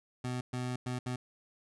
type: tone bursts at uneven times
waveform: 25% pulse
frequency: 125.2 Hz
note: B2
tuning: 24 cents sharp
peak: -30 dBFS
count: 4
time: 0.24-0.41 / 0.53-0.76 / 0.86-0.99 / 1.06-1.16 s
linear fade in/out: 5 ms
effects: resampled to 24000 Hz